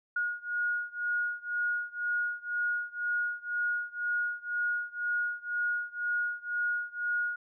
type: beating tone pair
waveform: sine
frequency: 1440 / 1442 Hz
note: F#6 / F#6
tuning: -47 / -45 cents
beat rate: 2 Hz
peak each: -32 / -33 dBFS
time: 0.16-7.36 s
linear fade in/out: 5 ms
effects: none